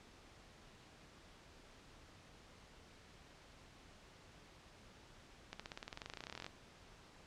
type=accelerating click train; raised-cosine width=0.2 ms; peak=-28 dBFS; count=25; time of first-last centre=5.53-6.465 s; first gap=66 ms; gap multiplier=0.95; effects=pink hiss -61 dBFS RMS until 7.26 s + low-pass 6000 Hz 12 dB/octave